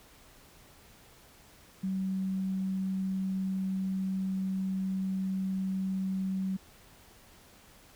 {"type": "tone", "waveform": "sine", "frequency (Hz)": 190.2, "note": "F#3", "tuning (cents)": 48, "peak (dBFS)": -29, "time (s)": [1.83, 6.57], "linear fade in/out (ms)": 10, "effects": ["pink hiss -57 dBFS RMS until 7.95 s"]}